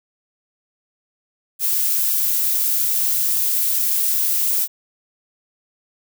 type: noise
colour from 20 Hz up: violet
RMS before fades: -19 dBFS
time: 1.59-4.68 s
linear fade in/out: 50 ms
effects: none